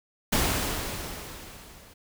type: noise with level ramp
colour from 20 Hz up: pink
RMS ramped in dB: -23 to -52 dBFS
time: 0.32-1.94 s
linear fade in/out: 10 ms
effects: none